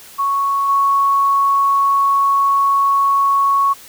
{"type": "tone with level steps", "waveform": "sine", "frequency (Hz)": 1108.7, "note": "C#6", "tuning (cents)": 0, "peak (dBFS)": [-14, -11], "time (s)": [0.18, 3.74], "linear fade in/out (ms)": 20, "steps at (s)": 0.68, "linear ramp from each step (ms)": 20, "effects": ["white hiss -40 dBFS RMS until 3.88 s"]}